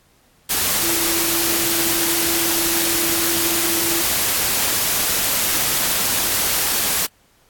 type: tone in noise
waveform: sine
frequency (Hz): 335.9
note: E4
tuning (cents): +33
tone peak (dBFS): -26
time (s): 0.82-4.03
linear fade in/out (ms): 20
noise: white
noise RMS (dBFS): -19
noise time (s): 0.49-7.07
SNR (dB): -10
effects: pink hiss -57 dBFS RMS until 7.49 s + AAC 64 kbps